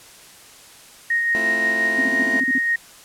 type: tone with tremolo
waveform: sine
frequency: 1864.7 Hz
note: A#6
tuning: in tune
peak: -16 dBFS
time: 1.1-2.76 s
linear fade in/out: 5 ms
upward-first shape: sine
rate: 5.7 Hz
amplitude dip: 30%
type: chord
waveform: 20% pulse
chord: F major seventh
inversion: first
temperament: just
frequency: 218.3 / 261.9 / 327.4 / 349.2 Hz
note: A3 / C4 / E4 / F4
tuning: -13 / +2 / -12 / 0 cents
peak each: -26 / -30 / -29 / -30 dBFS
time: 1.35-2.4 s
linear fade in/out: 0 ms
type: tone bursts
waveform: sine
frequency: 261.6 Hz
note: C4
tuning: in tune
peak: -21 dBFS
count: 9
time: 1.98-2.583 s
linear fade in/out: 5 ms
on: 35 ms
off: 36 ms
effects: white hiss -45 dBFS RMS until 3.04 s + low-pass 11000 Hz 12 dB/octave